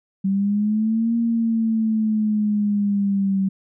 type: linear two-way sweep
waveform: sine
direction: up then down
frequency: 191.8 to 233.1 to 191.8 Hz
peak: -17 dBFS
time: 0.24-3.49 s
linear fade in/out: 10 ms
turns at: 1.16 s
effects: none